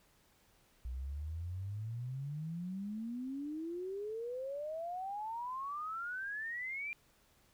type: exponential sweep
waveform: sine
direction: up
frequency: 60 to 2404 Hz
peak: -38 dBFS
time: 0.85-6.93 s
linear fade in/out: 0 ms
effects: pink hiss -69 dBFS RMS until 7.53 s